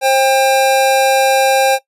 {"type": "tone pair together", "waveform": "square", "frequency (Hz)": [533, 797.4], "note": ["C5", "G5"], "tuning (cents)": [32, 29], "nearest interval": "perfect fifth", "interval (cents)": 697, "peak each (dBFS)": -13, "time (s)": [0.01, 1.79], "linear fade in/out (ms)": 50, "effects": ["noise-tail reverb RT60 0.1 s tail -18 dB re dry", "resampled to 32000 Hz"]}